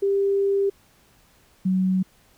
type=tone pair in turn; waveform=sine; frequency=396.1 / 186.93 Hz; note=G4 / F#3; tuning=+18 / +18 cents; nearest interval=octave + minor second; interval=1300 cents; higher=first; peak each=-18 dBFS; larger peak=neither; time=0.02-0.7 / 1.65-2.03 s; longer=first; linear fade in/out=10 ms; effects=pink hiss -58 dBFS RMS until 2.37 s